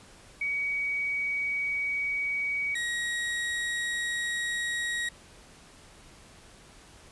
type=tone pair in turn; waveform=sine / 35% pulse; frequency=2260 / 1895.9 Hz; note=C#7 / A#6; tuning=+33 / +29 cents; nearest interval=minor third; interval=304 cents; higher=first; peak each=-27 dBFS; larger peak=neither; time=0.41-2.75 / 2.75-5.09 s; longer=neither; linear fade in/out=5 ms; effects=pink hiss -53 dBFS RMS until 7.11 s + resampled to 24000 Hz